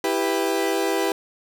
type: chord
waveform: 30% pulse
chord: E minor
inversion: none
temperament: equal with one note detuned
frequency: 329.6 / 394.5 / 493.9 Hz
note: E4 / G4 / B4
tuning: 0 / +11 / 0 cents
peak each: -23 / -21 / -24 dBFS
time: 0.04-1.12 s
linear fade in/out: 2 ms
effects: none